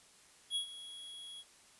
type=tone with ADSR envelope; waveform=square; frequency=3329 Hz; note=G#7; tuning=3 cents sharp; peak=-32 dBFS; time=0.5-1.44 s; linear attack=57 ms; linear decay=99 ms; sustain=-15 dB; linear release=42 ms; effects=white hiss -62 dBFS RMS until 1.79 s + resampled to 24000 Hz